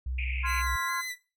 sine tone, 63.6 Hz, C2, 48 cents flat, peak -30 dBFS, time 0.06-0.76 s, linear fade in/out 5 ms
white band-pass noise, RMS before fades -37 dBFS, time 0.18-0.62 s, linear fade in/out 5 ms, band 2200 to 2600 Hz, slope 96 dB/octave
sine chord, F minor, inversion second, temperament equal, 1046.5 / 1396.9 / 1661.2 Hz, C6 / F6 / Ab6, 0 / 0 / 0 cents, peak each -32 / -37 / -35 dBFS, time 0.43-1.02 s, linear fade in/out 20 ms
sawtooth tone with vibrato, 2000 Hz, B6, 21 cents sharp, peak -30 dBFS, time 0.45-1.16 s, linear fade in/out 50 ms, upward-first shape square, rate 2.3 Hz, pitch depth 20 cents each way
effects noise-tail reverb RT60 0.3 s tail -17 dB re dry

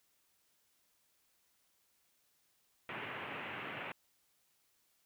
white band-pass noise, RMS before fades -44 dBFS, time 2.89-3.92 s, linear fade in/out 2 ms, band 100 to 2800 Hz, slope 48 dB/octave, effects white hiss -75 dBFS RMS until 5.05 s

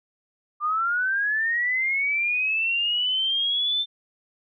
sine linear sweep, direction up, 1185 to 3575 Hz, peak -21 dBFS, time 0.6-3.86 s, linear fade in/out 50 ms, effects none

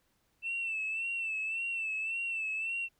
sine tone with vibrato, 2666 Hz, E7, 19 cents sharp, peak -31 dBFS, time 0.42-2.89 s, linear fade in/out 50 ms, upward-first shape sine, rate 1.8 Hz, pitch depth 55 cents each way, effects tanh soft clip ceiling -28 dBFS + pink hiss -74 dBFS RMS until 2.99 s

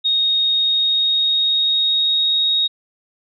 sine tone with pitch glide, 3729 to 3759 Hz, A#7 to A#7, 0 to +14 cents, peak -14 dBFS, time 0.04-2.68 s, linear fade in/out 20 ms, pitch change +14 cents, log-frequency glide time 0.58-2.39 s, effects none

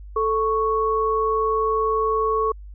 sine tone pair together, 440 / 1108.7 Hz, A4 / C#6, 0 / 0 cents, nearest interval octave + major third, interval 1600 cents, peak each -21 dBFS, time 0.16-2.52 s, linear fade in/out 5 ms, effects added 50 Hz sine -36 dBFS peak until 2.74 s

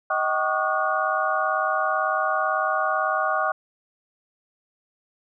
sine tone cluster, 628 / 764 / 1118 / 1216 / 1446 Hz, D#5 / G5 / C#6 / D#6 / F#6, +16 / -45 / +14 / -40 / -40 cents, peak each -27 dBFS, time 0.1-3.52 s, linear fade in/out 5 ms, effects none

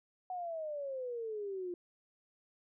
sine exponential sweep, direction down, 745 to 347.8 Hz, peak -37 dBFS, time 0.3-1.74 s, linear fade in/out 2 ms, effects none

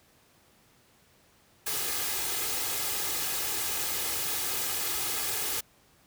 white noise with comb filter, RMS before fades -31 dBFS, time 1.66-5.61 s, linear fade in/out 10 ms, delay 2.4 ms, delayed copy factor +0.55, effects pink hiss -62 dBFS RMS until 6.06 s + high-pass 60 Hz 12 dB/octave

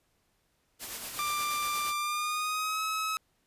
white noise with tremolo, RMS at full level -37 dBFS, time 0.79-1.94 s, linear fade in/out 50 ms, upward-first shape sine, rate 8.4 Hz, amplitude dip 40%
sawtooth tone with pitch glide, 1185 to 1284.8 Hz, D6 to E6, +15 to -45 cents, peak -26 dBFS, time 1.19-3.17 s, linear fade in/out 0 ms, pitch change +140 cents, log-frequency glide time 1.97-2.82 s
effects pink hiss -73 dBFS RMS until 3.46 s + resampled to 32000 Hz

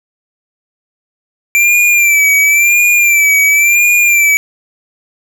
square tone with vibrato, 2349 Hz, D7, in tune, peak -7 dBFS, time 1.55-4.37 s, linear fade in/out 0 ms, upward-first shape sine, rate 0.95 Hz, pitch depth 60 cents each way, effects none

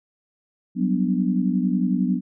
sine chord, G major seventh, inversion third, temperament equal, 185 / 196 / 246.9 / 293.7 Hz, F#3 / G3 / B3 / D4, 0 / 0 / 0 / 0 cents, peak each -22 / -26 / -23 / -28 dBFS, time 0.75-2.21 s, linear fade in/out 50 ms, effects none

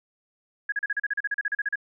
sine tone bursts, 1661.2 Hz, G#6, in tune, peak -23 dBFS, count 16, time 0.69-1.757 s, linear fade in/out 5 ms, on 32 ms, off 37 ms, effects none

